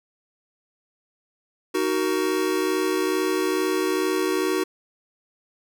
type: chord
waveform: square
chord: D# minor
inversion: none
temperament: just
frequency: 311.1 / 373.4 / 466.7 Hz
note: D#4 / F#4 / A#4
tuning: 0 / +16 / +2 cents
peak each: -27 / -24 / -30 dBFS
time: 1.74-4.64 s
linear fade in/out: 10 ms
effects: none